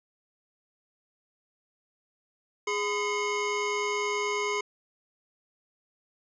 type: tone cluster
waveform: square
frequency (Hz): 414.5 / 1013 / 2162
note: G#4 / B5 / C#7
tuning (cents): -3 / +44 / -44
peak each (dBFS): -31 / -33 / -33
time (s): 2.67-4.61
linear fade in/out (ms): 5
effects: resampled to 16000 Hz